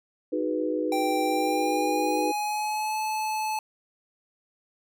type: chord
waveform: sine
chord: G# minor seventh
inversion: second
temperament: equal with one note detuned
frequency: 311.1 / 368.3 / 415.3 / 493.9 Hz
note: D#4 / F#4 / G#4 / B4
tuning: 0 / -8 / 0 / 0 cents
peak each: -28 / -32 / -34 / -29 dBFS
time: 0.32-2.32 s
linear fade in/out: 10 ms
type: tone with pitch glide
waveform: square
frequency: 784 to 864.9 Hz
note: G5 to A5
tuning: 0 to -30 cents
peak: -27 dBFS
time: 0.92-3.59 s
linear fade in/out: 2 ms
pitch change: +170 cents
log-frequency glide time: 1.25-2.98 s
effects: none